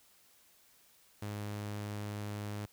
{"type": "tone", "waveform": "sawtooth", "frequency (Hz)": 103.83, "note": "G#2", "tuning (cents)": 0, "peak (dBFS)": -34, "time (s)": [1.22, 2.66], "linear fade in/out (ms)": 5, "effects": ["white hiss -65 dBFS RMS until 2.72 s"]}